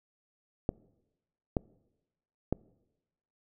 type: clicks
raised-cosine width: 2 ms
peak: -14 dBFS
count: 3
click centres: 0.691 / 1.568 / 2.526 s
effects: noise-tail reverb RT60 1.0 s tail -24 dB re dry